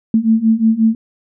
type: beating tone pair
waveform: sine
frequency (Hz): 220 / 225.6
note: A3 / A3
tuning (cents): 0 / +44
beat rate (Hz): 5.6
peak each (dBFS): -14 / -12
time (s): 0.14-0.95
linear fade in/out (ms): 2
effects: none